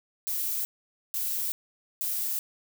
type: noise bursts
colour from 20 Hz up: violet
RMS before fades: -30 dBFS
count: 3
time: 0.27-2.39 s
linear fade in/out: 0 ms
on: 380 ms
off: 490 ms
effects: none